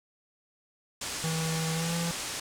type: low-pass noise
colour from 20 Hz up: white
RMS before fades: -36 dBFS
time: 1.01-2.4 s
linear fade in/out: 5 ms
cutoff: 8900 Hz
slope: 24 dB/octave
type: tone with pitch glide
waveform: square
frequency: 161.5 to 169.04 Hz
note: E3 to E3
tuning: -35 to +44 cents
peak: -30 dBFS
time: 1.24-2.11 s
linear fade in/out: 0 ms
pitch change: +79 cents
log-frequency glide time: 1.73-1.94 s
effects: none